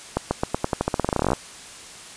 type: accelerating click train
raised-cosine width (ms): 1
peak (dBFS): -6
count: 22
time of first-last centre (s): 0.17-1.333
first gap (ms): 140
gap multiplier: 0.89
effects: white hiss -41 dBFS RMS until 2.16 s + resampled to 22050 Hz